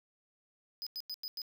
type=tone bursts; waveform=square; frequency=5000 Hz; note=D#8; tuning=8 cents sharp; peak=-38 dBFS; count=5; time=0.82-1.418 s; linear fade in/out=0 ms; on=46 ms; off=92 ms; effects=none